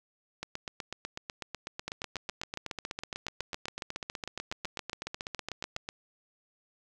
two click trains, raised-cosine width 0.2 ms, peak -19 / -18 dBFS, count 45 / 29, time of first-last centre 0.43-5.889 / 1.88-5.763 s, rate 8.06 / 7.21 Hz, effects none

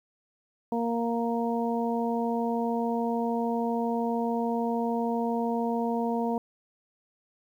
harmonic tone, 233.1 Hz, A#3, in tune, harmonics 1 / 2 / 3 / 4, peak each -28 / -31 / -33 / -34 dBFS, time 0.72-6.38 s, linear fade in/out 2 ms, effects 10-bit

